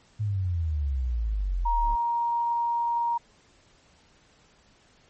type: exponential sweep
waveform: sine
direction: down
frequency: 108.9 to 34.65 Hz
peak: -24 dBFS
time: 0.19-1.96 s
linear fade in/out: 20 ms
type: tone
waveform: sine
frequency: 940 Hz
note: A#5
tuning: 14 cents sharp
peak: -23 dBFS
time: 1.65-3.18 s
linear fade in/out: 10 ms
effects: pink hiss -60 dBFS RMS until 5.09 s + MP3 32 kbps